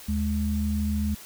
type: tone pair together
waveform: sine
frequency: 76.73 / 209.5 Hz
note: D#2 / G#3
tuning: -24 / +15 cents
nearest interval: octave + perfect fourth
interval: 1739 cents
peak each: -26 dBFS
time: 0.08-1.15 s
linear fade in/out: 10 ms
effects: white hiss -45 dBFS RMS until 1.25 s